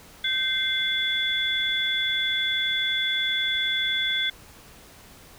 sine tone cluster, 1551 / 2088 / 3440 Hz, G6 / C7 / A7, -19 / -4 / -40 cents, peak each -30 / -29 / -24 dBFS, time 0.24-4.3 s, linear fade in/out 5 ms, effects pink hiss -49 dBFS RMS until 5.38 s

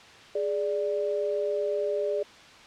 sine tone pair together, 415.3 / 587.3 Hz, G#4 / D5, 0 / 0 cents, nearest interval tritone, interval 600 cents, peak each -28 dBFS, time 0.35-2.23 s, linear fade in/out 5 ms, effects white hiss -49 dBFS RMS until 2.66 s + low-pass 4000 Hz 12 dB/octave

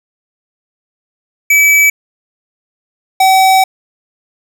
square tone pair in turn, 2296 / 761.8 Hz, D7 / G5, -40 / -50 cents, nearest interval octave + perfect fifth, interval 1910 cents, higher first, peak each -6 dBFS, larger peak neither, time 1.5-1.9 / 3.2-3.64 s, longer second, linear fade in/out 5 ms, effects none

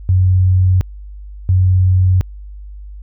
sine tone pair in turn, 92.5 / 92.5 Hz, F#2 / F#2, 0 / 0 cents, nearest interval unison, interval 0 cents, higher neither, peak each -8 dBFS, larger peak neither, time 0.09-0.81 / 1.49-2.21 s, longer neither, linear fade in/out 0 ms, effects added 50 Hz sine -29 dBFS peak until 3.02 s

